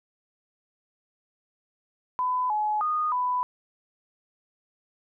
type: tone with pitch steps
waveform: sine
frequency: 1004 / 848 / 1232 / 995 Hz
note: B5 / G#5 / D#6 / B5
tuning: +28 / +36 / -17 / +13 cents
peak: -23 dBFS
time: 2.19-3.43 s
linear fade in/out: 0 ms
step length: 310 ms
effects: none